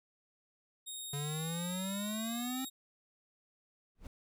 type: tone with pitch glide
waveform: 15% pulse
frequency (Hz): 3729 to 3761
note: A#7 to A#7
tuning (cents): 0 to +15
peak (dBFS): -35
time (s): 0.86-2.7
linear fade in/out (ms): 20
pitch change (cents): +15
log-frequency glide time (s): 1.6-2.51
type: exponential sweep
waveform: square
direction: up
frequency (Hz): 141.5 to 265.5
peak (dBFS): -37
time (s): 1.13-2.65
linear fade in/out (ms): 5
type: noise with exponential growth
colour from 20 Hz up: brown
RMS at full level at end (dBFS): -38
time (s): 3.95-4.07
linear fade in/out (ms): 2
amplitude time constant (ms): 24
effects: none